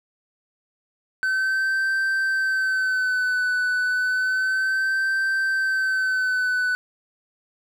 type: tone with vibrato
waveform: triangle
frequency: 1526 Hz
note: G6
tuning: 47 cents flat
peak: -18 dBFS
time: 1.23-6.75 s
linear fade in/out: 0 ms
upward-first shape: sine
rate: 0.31 Hz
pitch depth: 38 cents each way
effects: none